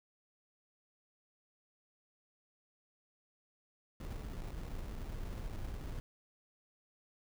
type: noise with sample-and-hold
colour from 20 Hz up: brown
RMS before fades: -42 dBFS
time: 4-6 s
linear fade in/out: 2 ms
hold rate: 1575 Hz
effects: none